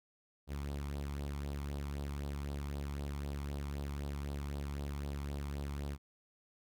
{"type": "tone with flanger", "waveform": "sawtooth", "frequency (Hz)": 71.1, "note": "C#2", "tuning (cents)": 45, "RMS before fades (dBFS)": -40, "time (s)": [0.47, 5.98], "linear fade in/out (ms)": 50, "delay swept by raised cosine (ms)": [0.22, 0.93], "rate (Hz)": 3.9, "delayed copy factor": 0.55, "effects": []}